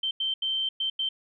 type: tone bursts at uneven times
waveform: sine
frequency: 3117 Hz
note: G7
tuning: 11 cents flat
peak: -25 dBFS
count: 5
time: 0.03-0.11 / 0.2-0.34 / 0.42-0.69 / 0.8-0.9 / 0.99-1.09 s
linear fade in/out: 5 ms
effects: none